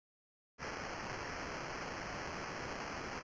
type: noise with sample-and-hold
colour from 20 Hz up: white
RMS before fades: -43 dBFS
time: 0.58-3.23 s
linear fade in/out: 50 ms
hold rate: 3675 Hz
effects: resampled to 16000 Hz